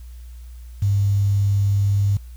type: tone with quantisation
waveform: sine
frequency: 100.1 Hz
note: G2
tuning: 37 cents sharp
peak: -15 dBFS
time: 0.82-2.17 s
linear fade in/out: 5 ms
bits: 7
effects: added 60 Hz sine -35 dBFS peak until 2.36 s + white hiss -56 dBFS RMS until 2.36 s